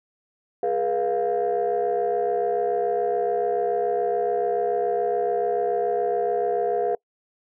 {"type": "chord", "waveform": "sine", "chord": "F diminished", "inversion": "first", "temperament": "equal with one note detuned", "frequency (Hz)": [415.3, 482.3, 698.5], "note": ["Ab4", "Cb5", "F5"], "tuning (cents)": [0, -41, 0], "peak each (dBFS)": -24, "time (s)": [0.63, 6.95], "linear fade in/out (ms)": 2, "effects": ["noise-tail reverb RT60 0.1 s tail -26 dB re dry", "tanh soft clip ceiling -15 dBFS"]}